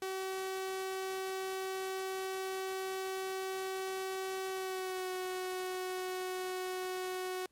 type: tone with pitch glide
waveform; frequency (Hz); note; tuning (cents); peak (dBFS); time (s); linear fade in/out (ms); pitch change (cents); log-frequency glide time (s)
sawtooth; 380 to 369.6; F#4 to F#4; +46 to -2; -32; 0.02-7.46; 2; -48; 4.48-5.11
effects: pink hiss -75 dBFS RMS until 7.51 s + MP3 64 kbps